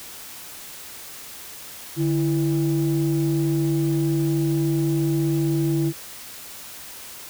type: tone pair together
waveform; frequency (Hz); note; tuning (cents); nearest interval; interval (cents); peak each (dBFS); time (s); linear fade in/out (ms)
sine; 146.83 / 331.3; D3 / E4; 0 / +9; octave + major second; 1409; -20; 1.96-5.93; 50
effects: tanh soft clip ceiling -14 dBFS + white hiss -39 dBFS RMS until 7.29 s